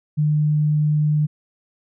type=tone; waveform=sine; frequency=150.8 Hz; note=D3; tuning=46 cents sharp; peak=-15 dBFS; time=0.17-1.27 s; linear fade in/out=20 ms; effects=none